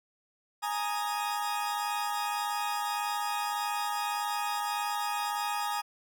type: chord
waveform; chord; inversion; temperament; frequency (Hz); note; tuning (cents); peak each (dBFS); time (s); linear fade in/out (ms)
40% pulse; Ab suspended second; none; equal; 830.6 / 932.3 / 1244.5; Ab5 / Bb5 / Eb6; 0 / 0 / 0; -32 / -35 / -35; 0.62-5.82; 20
effects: none